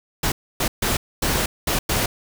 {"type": "noise bursts at uneven times", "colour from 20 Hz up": "pink", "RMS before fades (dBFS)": -21, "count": 6, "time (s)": [[0.23, 0.32], [0.6, 0.68], [0.82, 0.97], [1.22, 1.46], [1.67, 1.79], [1.89, 2.06]], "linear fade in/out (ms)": 5, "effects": []}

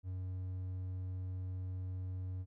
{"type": "tone", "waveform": "triangle", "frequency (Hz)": 92.5, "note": "F#2", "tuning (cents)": 0, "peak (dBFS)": -36, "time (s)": [0.03, 2.46], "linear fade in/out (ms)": 50, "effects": []}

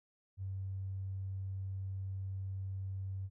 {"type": "tone with tanh clipping", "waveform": "triangle", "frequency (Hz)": 96, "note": "G2", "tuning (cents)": -36, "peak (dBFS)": -37, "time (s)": [0.37, 3.3], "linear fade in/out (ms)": 50, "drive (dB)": 3, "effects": []}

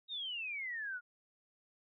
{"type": "exponential sweep", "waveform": "sine", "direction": "down", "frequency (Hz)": [3799, 1411], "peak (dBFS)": -38, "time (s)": [0.08, 1.01], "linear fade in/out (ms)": 50, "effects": []}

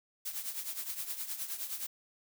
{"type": "noise with tremolo", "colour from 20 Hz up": "blue", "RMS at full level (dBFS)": -36, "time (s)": [0.25, 1.87], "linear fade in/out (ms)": 10, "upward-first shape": "triangle", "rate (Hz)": 9.6, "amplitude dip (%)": 75, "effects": []}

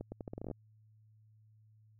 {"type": "accelerating click train", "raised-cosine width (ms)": 2, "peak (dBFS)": -28, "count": 12, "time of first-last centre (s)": [0.01, 0.513], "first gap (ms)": 110, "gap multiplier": 0.8, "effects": ["added 108 Hz sine -61 dBFS peak until 1.99 s"]}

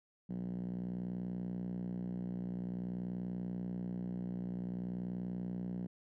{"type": "tone with band-pass filter", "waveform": "5% pulse", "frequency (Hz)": 60.5, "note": "B1", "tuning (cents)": -35, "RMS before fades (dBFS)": -40, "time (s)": [0.29, 5.87], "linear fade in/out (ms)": 10, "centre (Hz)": 180, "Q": 4.2, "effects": []}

